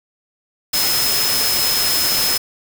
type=tone in noise; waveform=sine; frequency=5150 Hz; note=E8; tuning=41 cents flat; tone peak=-19 dBFS; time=0.73-2.38 s; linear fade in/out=10 ms; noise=white; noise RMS=-19 dBFS; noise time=0.73-2.38 s; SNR=-3 dB; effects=none